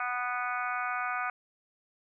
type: harmonic tone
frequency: 246.9 Hz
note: B3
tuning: in tune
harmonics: 3 / 4 / 5 / 6 / 7 / 8 / 9 / 10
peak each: -36 / -43 / -34 / -35 / -48 / -47 / -41 / -44 dBFS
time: 0-1.3 s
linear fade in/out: 2 ms
effects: none